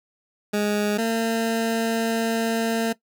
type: tone pair in turn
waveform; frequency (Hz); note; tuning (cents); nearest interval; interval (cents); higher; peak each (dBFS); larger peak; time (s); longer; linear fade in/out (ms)
20% pulse; 207.7 / 227; G#3 / A#3; 0 / -46; major second; 154; second; -16; neither; 0.53-0.98 / 0.98-2.93; second; 10
effects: noise-tail reverb RT60 0.1 s tail -18 dB re dry